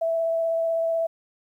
sine tone with vibrato, 659.3 Hz, E5, in tune, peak -21 dBFS, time 0.01-1.07 s, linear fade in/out 10 ms, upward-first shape triangle, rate 16 Hz, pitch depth 12 cents each way, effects 10-bit

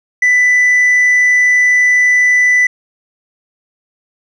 triangle tone with hard clipping, 1988 Hz, B6, 11 cents sharp, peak -6 dBFS, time 0.22-2.67 s, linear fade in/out 5 ms, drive 1 dB, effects none

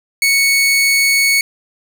sawtooth tone, 2217 Hz, C#7, in tune, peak -7 dBFS, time 0.22-1.41 s, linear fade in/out 2 ms, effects none

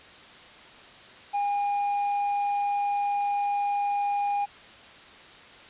triangle tone with quantisation, 813 Hz, G#5, 37 cents flat, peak -22 dBFS, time 1.33-4.46 s, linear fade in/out 20 ms, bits 8, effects white hiss -48 dBFS RMS until 5.69 s + resampled to 8000 Hz

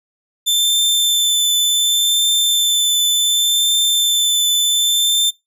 sawtooth tone with vibrato, 3542 Hz, A7, 11 cents sharp, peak -10 dBFS, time 0.46-5.31 s, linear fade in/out 20 ms, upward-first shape triangle, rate 0.68 Hz, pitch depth 15 cents each way, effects noise-tail reverb RT60 0.2 s tail -23 dB re dry

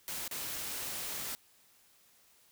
white noise with dropouts, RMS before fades -39 dBFS, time 0.08-1.35 s, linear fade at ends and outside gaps 0 ms, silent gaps 0.278-0.312 s, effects white hiss -65 dBFS RMS until 2.51 s

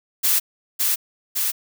blue noise with echo, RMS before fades -18 dBFS, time 0.23-0.4 s, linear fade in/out 20 ms, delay 560 ms, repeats 2, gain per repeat -2 dB, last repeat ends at 1.52 s, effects none

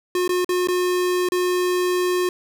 square tone with dropouts, 360 Hz, F#4, 47 cents flat, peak -19 dBFS, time 0.15-2.29 s, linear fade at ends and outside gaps 2 ms, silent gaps 0.278-0.292 / 0.446-0.491 / 0.673-0.685 / 1.288-1.32 s, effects none

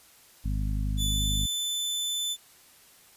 harmonic tone, 51.3 Hz, G#1, 21 cents flat, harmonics 1 / 2 / 3 / 4 / 5, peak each -27 / -33 / -37 / -39 / -41 dBFS, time 0.44-1.47 s, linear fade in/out 20 ms
sawtooth tone with pitch glide, 3488 to 3518 Hz, A7 to A7, -16 to -1 cents, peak -25 dBFS, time 0.97-2.37 s, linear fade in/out 50 ms, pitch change +15 cents, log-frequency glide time 1.09-1.23 s
effects white hiss -56 dBFS RMS until 3.16 s + resampled to 32000 Hz

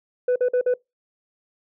sine tone bursts, 497.2 Hz, B4, 12 cents sharp, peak -14 dBFS, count 4, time 0.28-0.74 s, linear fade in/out 5 ms, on 79 ms, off 48 ms, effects noise-tail reverb RT60 0.2 s tail -25 dB re dry + tanh soft clip ceiling -16 dBFS

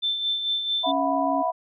sine tone with tremolo, 3545 Hz, A7, 12 cents sharp, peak -21 dBFS, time 0.02-0.92 s, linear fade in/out 20 ms, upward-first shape sine, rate 4.5 Hz, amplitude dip 50%
sine chord, E suspended second, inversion none, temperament equal with one note detuned, 659.3 / 724.8 / 987.8 Hz, E5 / F#5 / B5, 0 / -36 / 0 cents, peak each -26 dBFS, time 0.83-1.52 s, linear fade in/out 20 ms
sine tone, 277.2 Hz, C#4, in tune, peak -26 dBFS, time 0.86-1.43 s, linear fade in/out 20 ms
effects none

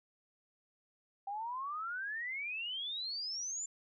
sine exponential sweep, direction up, 779 to 7280 Hz, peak -37 dBFS, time 1.27-3.66 s, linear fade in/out 5 ms, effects none

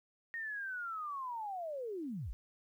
sine linear sweep, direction down, 1864.7 to 32.9 Hz, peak -38 dBFS, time 0.34-2.33 s, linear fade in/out 0 ms, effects 12-bit

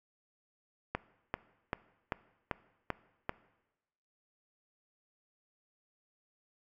click train, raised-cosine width 0.5 ms, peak -17 dBFS, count 7, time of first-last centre 0.95-3.294 s, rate 2.56 Hz, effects noise-tail reverb RT60 1.0 s tail -19 dB re dry

